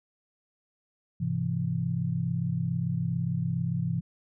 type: chord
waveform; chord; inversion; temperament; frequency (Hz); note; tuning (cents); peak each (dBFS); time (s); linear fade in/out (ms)
sine; Ab augmented; none; equal with one note detuned; 103.83 / 130.81 / 168.47; Ab2 / C3 / E3; 0 / 0 / +38; -34 / -30 / -29; 1.2-4.01; 10
effects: none

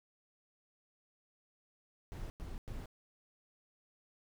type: noise bursts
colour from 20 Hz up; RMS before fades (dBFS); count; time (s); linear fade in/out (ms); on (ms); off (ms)
brown; -43; 3; 2.12-2.858; 0; 180; 99
effects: none

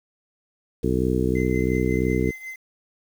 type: harmonic tone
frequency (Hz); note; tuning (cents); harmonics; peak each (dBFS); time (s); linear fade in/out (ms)
63; B1; +35; 1 / 2 / 3 / 4 / 5 / 6 / 7; -27 / -27 / -27 / -27 / -27 / -27 / -27; 0.83-2.31; 10
type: tone with tremolo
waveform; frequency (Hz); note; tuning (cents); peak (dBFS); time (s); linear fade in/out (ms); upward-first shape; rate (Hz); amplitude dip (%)
triangle; 2062; C7; -26; -29; 1.35-2.56; 5; triangle; 5.5; 75
effects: 8-bit

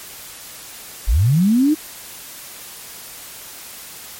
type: linear sweep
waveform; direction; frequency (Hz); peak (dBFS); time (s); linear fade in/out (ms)
sine; up; 38 to 318.5; -11; 1.07-1.75; 20
effects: white hiss -36 dBFS RMS until 4.19 s + MP3 64 kbps

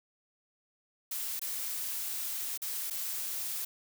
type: noise with dropouts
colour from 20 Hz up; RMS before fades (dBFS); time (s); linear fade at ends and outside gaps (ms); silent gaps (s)
blue; -36; 1.11-3.65; 5; 1.395-1.415 / 2.576-2.618 / 2.901-2.907
effects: none

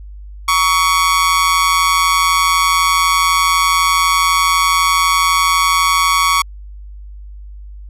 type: tone with amplitude modulation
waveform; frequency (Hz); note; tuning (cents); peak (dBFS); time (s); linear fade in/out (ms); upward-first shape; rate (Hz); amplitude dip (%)
sawtooth; 1120; C#6; +18; -4; 0.48-6.42; 5; sine; 172; 70
effects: added 50 Hz sine -30 dBFS peak until 7.89 s + resampled to 32000 Hz

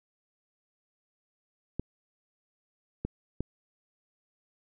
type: clicks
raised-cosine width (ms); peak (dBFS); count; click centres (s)
3; -18; 3; 1.796 / 3.05 / 3.406
effects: none

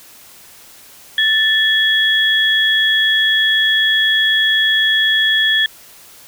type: tone pair together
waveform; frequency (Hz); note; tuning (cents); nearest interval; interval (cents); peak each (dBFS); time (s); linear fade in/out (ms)
sine; 1760 / 3336; A6 / G#7; 0 / +7; major seventh; 1107; -14; 1.18-5.66; 2
effects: white hiss -42 dBFS RMS until 6.27 s

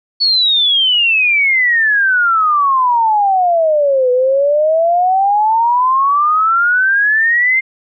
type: exponential two-way sweep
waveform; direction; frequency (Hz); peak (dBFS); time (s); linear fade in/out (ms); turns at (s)
sine; down then up; 4460 to 493.9 to 2111; -9; 0.2-7.61; 20; 4.11
effects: none

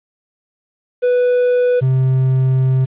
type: tone pair in turn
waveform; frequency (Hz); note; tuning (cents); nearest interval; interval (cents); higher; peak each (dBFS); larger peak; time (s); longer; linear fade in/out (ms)
triangle; 493.9 / 130.82; B4 / C3; 0 / 0; octave + major seventh; 2300; first; -9; neither; 1.02-1.81 / 1.81-2.86; second; 20
effects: resampled to 8000 Hz + 8-bit

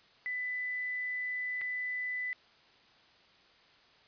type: tone with dropouts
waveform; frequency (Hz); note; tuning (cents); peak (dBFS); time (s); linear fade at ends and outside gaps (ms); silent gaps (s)
sine; 1996; B6; +18; -33; 0.26-2.33; 0; 1.612-1.616
effects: white hiss -62 dBFS RMS until 4.07 s + resampled to 11025 Hz

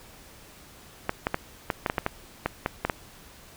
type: clicks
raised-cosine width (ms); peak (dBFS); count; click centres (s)
0.5; -9; 12; 1.094 / 1.269 / 1.344 / 1.702 / 1.862 / 1.899 / 1.982 / 2.064 / 2.46 / 2.661 / 2.85 / 2.898
effects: pink hiss -50 dBFS RMS until 3.56 s

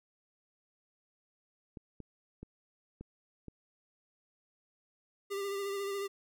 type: clicks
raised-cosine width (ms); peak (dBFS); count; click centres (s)
3; -32; 5; 1.772 / 2.003 / 2.43 / 3.01 / 3.483
type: tone with vibrato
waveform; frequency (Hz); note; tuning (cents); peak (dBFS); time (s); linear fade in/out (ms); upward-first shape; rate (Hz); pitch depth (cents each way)
square; 397.8; G4; +25; -35; 5.3-6.08; 20; sine; 14; 28
effects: none

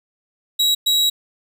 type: tone bursts at uneven times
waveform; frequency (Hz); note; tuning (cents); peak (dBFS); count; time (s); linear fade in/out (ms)
40% pulse; 3864; B7; -39; -13; 2; 0.59-0.75 / 0.86-1.1; 10
effects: none

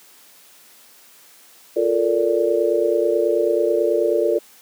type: chord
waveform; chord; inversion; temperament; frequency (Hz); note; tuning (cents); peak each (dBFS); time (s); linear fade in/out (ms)
sine; Bb major seventh; second; just; 349.6 / 437 / 466.2 / 582.7; F4 / A4 / Bb4 / D5; +2 / -12 / 0 / -14; -21; 1.76-4.39; 10
effects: white hiss -49 dBFS RMS until 4.61 s + high-pass 200 Hz 12 dB/octave

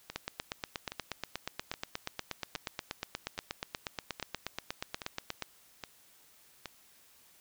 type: two click trains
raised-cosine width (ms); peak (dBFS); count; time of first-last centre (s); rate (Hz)
0.2; -22 / -17; 9 / 45; 0.1-6.657 / 0.16-5.423; 1.22 / 8.36
effects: white hiss -62 dBFS RMS until 7.4 s

